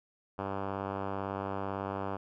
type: tone with low-pass filter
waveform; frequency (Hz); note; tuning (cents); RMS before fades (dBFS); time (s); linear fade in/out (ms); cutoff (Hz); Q
5% pulse; 98; G2; 0; -36; 0.38-2.17; 10; 1300; 1
effects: none